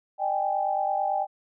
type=tone cluster; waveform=sine; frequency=608 / 780 / 829 Hz; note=D#5 / G5 / G#5; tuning=-40 / -9 / -3 cents; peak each=-31 / -25 / -30 dBFS; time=0.18-1.27 s; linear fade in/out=50 ms; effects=none